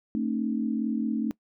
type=tone cluster; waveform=sine; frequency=223 / 267.7 / 305.1 Hz; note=A3 / C4 / D#4; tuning=+23 / +40 / -34 cents; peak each=-27 / -31 / -32 dBFS; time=0.15-1.31 s; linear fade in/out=0 ms; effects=noise-tail reverb RT60 0.1 s tail -22 dB re dry